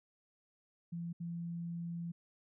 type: tone bursts at uneven times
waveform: sine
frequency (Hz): 170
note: F3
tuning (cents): -46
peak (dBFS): -38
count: 2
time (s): 0.92-1.13 / 1.2-2.12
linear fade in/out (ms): 10
effects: none